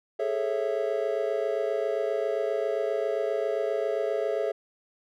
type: chord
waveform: triangle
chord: A major seventh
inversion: third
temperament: just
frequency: 412.5 / 440 / 550 / 660 Hz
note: G#4 / A4 / C#5 / E5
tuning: -12 / 0 / -14 / +2 cents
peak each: -29 dBFS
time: 0.19-4.52 s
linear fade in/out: 10 ms
effects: none